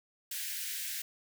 white high-pass noise, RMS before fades -38 dBFS, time 0.31-1.02 s, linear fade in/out 5 ms, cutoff 1500 Hz, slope 96 dB/octave, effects none

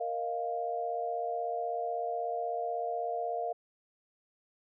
sine chord, Bb suspended fourth, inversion none, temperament equal, 466.2 / 622.3 / 698.5 Hz, Bb4 / Eb5 / F5, 0 / 0 / 0 cents, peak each -37 / -39 / -33 dBFS, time 0-3.53 s, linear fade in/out 10 ms, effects none

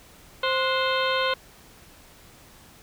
harmonic tone with a mistuned harmonic, 523.3 Hz, C5, in tune, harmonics 1 / 2 / 3 / 4 / 5 / 6 / 7 / 8, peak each -26 / -27 / -29 / -33 / -34 / -31 / -34 / -36 dBFS, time 0.43-1.34 s, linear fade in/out 5 ms, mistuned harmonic 3, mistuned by -120 cents, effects pink hiss -51 dBFS RMS until 2.82 s

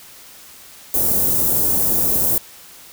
white band-stop noise, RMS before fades -17 dBFS, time 0.94-2.38 s, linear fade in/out 2 ms, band 480 to 13000 Hz, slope 12 dB/octave, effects white hiss -42 dBFS RMS until 2.92 s

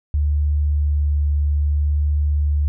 sine tone with vibrato, 73.42 Hz, D2, in tune, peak -15 dBFS, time 0.14-2.68 s, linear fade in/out 0 ms, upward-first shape triangle, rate 0.63 Hz, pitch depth 10 cents each way, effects none

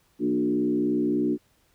sine tone with frequency modulation, 295.9 Hz, D4, 13 cents sharp, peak -21 dBFS, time 0.19-1.38 s, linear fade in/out 50 ms, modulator 63.3 Hz, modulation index 1.2, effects pink hiss -65 dBFS RMS until 1.74 s

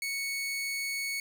sawtooth tone, 2217 Hz, C#7, in tune, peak -28 dBFS, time 0.02-1.2 s, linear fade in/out 2 ms, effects none

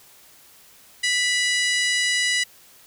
harmonic tone with a mistuned harmonic, 989 Hz, B5, 2 cents sharp, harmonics 2 / 3 / 4 / 5 / 6 / 7 / 8 / 9 / 10, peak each -22 / -26 / -28 / -30 / -32 / -33 / -34 / -35 / -36 dBFS, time 1.03-2.44 s, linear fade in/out 10 ms, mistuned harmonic 3, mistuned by -31 cents, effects white hiss -51 dBFS RMS until 2.86 s

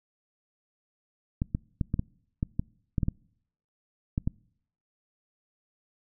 clicks, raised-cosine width 5 ms, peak -14 dBFS, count 12, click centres 1.419 / 1.549 / 1.812 / 1.941 / 1.994 / 2.429 / 2.595 / 2.982 / 3.032 / 3.084 / 4.179 / 4.275 s, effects noise-tail reverb RT60 0.7 s tail -26 dB re dry

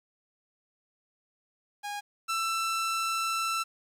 sawtooth tone pair in turn, 820 / 1333.4 Hz, G#5 / E6, -22 / +19 cents, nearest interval minor sixth, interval 841 cents, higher second, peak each -30 / -24 dBFS, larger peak second, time 1.83-2.01 / 2.28-3.64 s, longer second, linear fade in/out 20 ms, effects low-pass 12000 Hz 12 dB/octave + 10-bit

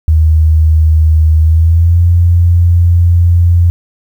sine tone with pitch glide, 78.8 to 86.43 Hz, D#2 to F2, +23 to -17 cents, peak -4 dBFS, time 0.08-3.7 s, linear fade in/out 0 ms, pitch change +160 cents, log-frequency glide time 1.4-2.01 s, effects 7-bit

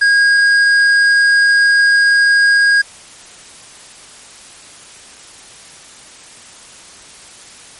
triangle tone with tanh clipping, 1633 Hz, G#6, 30 cents flat, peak -9 dBFS, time 0.01-2.82 s, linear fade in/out 10 ms, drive 13 dB, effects white hiss -38 dBFS RMS until 7.79 s + MP3 48 kbps

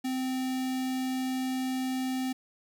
square tone with notch filter, 258.9 Hz, C4, 18 cents flat, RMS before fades -31 dBFS, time 0.04-2.33 s, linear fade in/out 10 ms, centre 1200 Hz, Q 2, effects 10-bit

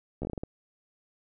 slowing click train, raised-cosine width 2 ms, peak -21 dBFS, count 8, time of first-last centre 0.22-0.435 s, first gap 13 ms, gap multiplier 1.28, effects none

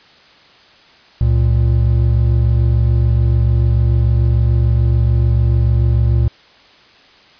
triangle tone pair together, 68.7 / 115.54 Hz, C#2 / A#2, -15 / -15 cents, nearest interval major sixth, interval 900 cents, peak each -11 dBFS, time 1.21-6.28 s, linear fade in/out 0 ms, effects white hiss -46 dBFS RMS until 7.39 s + resampled to 11025 Hz

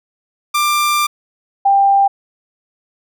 sawtooth / sine tone pair in turn, 1187 / 792.2 Hz, D6 / G5, +18 / +18 cents, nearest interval perfect fifth, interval 700 cents, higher first, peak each -9 / -8 dBFS, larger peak second, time 0.54-1.07 / 1.65-2.08 s, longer first, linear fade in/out 10 ms, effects none

